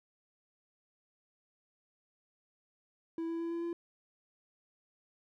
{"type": "tone with pitch steps", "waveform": "triangle", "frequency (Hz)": [329.6, 332.3, 335, 337.7, 340.4], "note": ["E4", "E4", "E4", "E4", "F4"], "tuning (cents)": [0, 14, 28, 42, -44], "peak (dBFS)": -32, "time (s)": [3.18, 3.73], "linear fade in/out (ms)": 2, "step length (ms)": 110, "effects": []}